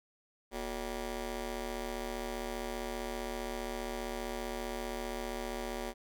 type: ring-modulated tone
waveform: 15% pulse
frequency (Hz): 200.6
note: G3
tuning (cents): +40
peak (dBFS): -27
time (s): 0.51-5.94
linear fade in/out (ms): 50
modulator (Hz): 163
effects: none